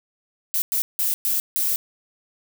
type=noise bursts at uneven times; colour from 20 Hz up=violet; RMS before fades=-22 dBFS; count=5; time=0.54-0.62 / 0.72-0.82 / 0.99-1.14 / 1.25-1.4 / 1.56-1.76 s; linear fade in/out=0 ms; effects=none